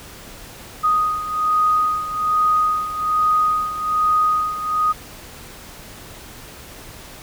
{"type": "beating tone pair", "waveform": "sine", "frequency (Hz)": [1244.5, 1245.7], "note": ["D#6", "D#6"], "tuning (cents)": [0, 2], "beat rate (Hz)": 1.2, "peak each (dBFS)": [-17, -22], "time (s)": [0.83, 4.93], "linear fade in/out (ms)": 20, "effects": ["pink hiss -39 dBFS RMS until 7.22 s"]}